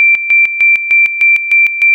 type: tone with tremolo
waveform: sine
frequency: 2353 Hz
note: D7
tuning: 3 cents sharp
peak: -4 dBFS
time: 0-1.94 s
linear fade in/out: 0 ms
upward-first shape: square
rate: 3.3 Hz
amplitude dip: 70%
effects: none